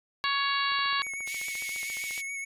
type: harmonic tone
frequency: 558 Hz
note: C#5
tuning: 11 cents sharp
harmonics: 2 / 3 / 4 / 5 / 6 / 7 / 8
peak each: -29 / -32 / -34 / -35 / -38 / -34 / -36 dBFS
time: 0.24-1.02 s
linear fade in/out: 0 ms
type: click train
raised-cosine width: 0.5 ms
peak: -32 dBFS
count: 22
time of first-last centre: 0.72-2.178 s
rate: 14.4 Hz
type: tone with vibrato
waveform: square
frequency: 2217 Hz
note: C#7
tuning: in tune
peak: -34 dBFS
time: 1.02-2.45 s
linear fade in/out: 10 ms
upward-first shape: sine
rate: 7.1 Hz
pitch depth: 26 cents each way
type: high-pass noise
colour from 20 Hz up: pink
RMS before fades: -40 dBFS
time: 1.26-2.22 s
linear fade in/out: 20 ms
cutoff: 1900 Hz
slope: 96 dB/octave
effects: resampled to 32000 Hz